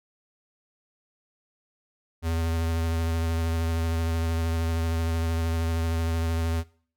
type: tone with vibrato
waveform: square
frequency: 82.41 Hz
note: E2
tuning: in tune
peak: -25 dBFS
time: 2.22-6.64 s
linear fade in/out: 50 ms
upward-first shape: sine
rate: 13 Hz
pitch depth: 17 cents each way
effects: noise-tail reverb RT60 0.5 s tail -21 dB re dry